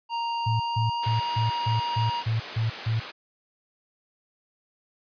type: tone with pitch glide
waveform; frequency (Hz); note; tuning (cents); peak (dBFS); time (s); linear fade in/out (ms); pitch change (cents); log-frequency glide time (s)
square; 932.3 to 947; A#5 to A#5; 0 to +27; -27; 0.09-2.24; 50; +27; 0.53-1.32
type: tone bursts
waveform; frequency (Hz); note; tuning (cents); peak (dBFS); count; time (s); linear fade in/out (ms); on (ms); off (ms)
sine; 112.1; A2; +33; -22; 9; 0.46-3; 10; 140; 160
type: band-pass noise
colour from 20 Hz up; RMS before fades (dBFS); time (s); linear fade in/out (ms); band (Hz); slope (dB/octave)
white; -40; 1.02-3.12; 20; 260 to 3900; 12
effects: resampled to 11025 Hz